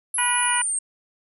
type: linear sweep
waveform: sine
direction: down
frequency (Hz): 11070 to 8470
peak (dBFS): -22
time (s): 0.14-0.79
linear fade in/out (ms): 5
type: harmonic tone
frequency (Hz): 486.8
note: B4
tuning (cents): -25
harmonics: 2 / 3 / 4 / 5 / 6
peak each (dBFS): -25 / -27 / -28 / -29 / -30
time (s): 0.18-0.62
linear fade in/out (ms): 5
effects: none